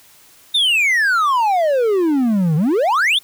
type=exponential two-way sweep; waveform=triangle; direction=down then up; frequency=3729 to 147.9 to 3729 Hz; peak=-11 dBFS; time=0.54-3.19 s; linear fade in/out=10 ms; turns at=2.56 s; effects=white hiss -48 dBFS RMS until 3.23 s